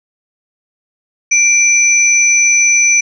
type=tone pair together; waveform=sine; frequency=2349 / 5962 Hz; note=D7 / F#8; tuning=0 / +12 cents; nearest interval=octave + major third; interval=1612 cents; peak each=-10 dBFS; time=1.31-3.01 s; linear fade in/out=10 ms; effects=none